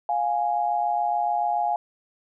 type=tone pair together; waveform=sine; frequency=703.6 / 830.6 Hz; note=F5 / G#5; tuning=+13 / 0 cents; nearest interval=minor third; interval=287 cents; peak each=-24 dBFS; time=0.09-1.76 s; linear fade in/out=2 ms; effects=none